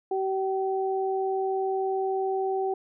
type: tone pair together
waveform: sine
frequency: 383.3 / 766.6 Hz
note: G4 / G5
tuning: -39 / -39 cents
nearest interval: octave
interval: 1200 cents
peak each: -26 / -29 dBFS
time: 0.11-2.74 s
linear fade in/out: 5 ms
effects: none